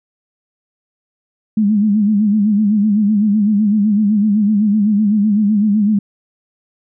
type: tone with vibrato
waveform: sine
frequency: 208.9 Hz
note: G#3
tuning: 10 cents sharp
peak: -10 dBFS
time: 1.57-5.99 s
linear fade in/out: 5 ms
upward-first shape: sine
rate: 7.9 Hz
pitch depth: 82 cents each way
effects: none